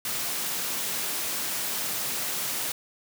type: high-pass noise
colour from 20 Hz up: white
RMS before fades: -30 dBFS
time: 0.05-2.72 s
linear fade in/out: 2 ms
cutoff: 110 Hz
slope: 48 dB/octave
effects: none